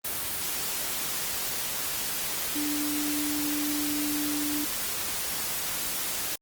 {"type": "tone in noise", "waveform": "sine", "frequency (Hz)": 295.3, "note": "D4", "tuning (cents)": 10, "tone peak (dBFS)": -29, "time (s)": [2.55, 4.65], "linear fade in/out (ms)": 10, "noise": "white", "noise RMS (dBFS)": -31, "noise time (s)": [0.04, 6.36], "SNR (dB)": -1, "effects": ["Opus 24 kbps"]}